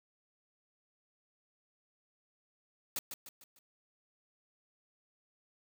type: noise with echo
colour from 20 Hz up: white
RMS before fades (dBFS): -36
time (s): 2.96-2.99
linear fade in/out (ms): 2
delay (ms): 150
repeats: 4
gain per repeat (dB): -7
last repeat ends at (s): 3.59
effects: none